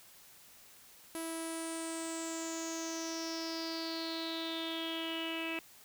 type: tone with low-pass filter sweep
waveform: sawtooth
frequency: 327.1 Hz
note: E4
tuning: 13 cents flat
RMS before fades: -39 dBFS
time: 1.15-5.59 s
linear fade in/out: 0 ms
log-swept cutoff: 11000 to 2600 Hz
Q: 8
effects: white hiss -58 dBFS RMS until 5.84 s